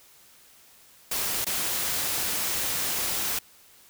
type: noise with dropouts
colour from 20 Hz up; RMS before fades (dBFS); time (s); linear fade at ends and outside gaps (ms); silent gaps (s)
white; -28; 1.11-3.39; 5; 1.446-1.465
effects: white hiss -55 dBFS RMS until 3.89 s